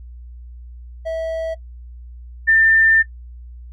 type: tone pair in turn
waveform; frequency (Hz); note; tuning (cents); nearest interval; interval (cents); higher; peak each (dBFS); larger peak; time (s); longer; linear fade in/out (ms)
triangle / sine; 650 / 1792.3; E5 / A6; -24 / +31; octave + tritone; 1755; second; -19 / -10; second; 1.05-1.55 / 2.47-3.03; second; 20
effects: noise-tail reverb RT60 0.1 s tail -21 dB re dry + added 60 Hz sine -34 dBFS peak until 3.72 s